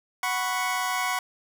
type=chord; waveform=25% pulse; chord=F# suspended fourth; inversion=none; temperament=equal; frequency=740 / 987.8 / 1108.7 Hz; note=F#5 / B5 / C#6; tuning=0 / 0 / 0 cents; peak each=-26 dBFS; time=0.23-1.19 s; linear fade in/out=2 ms; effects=none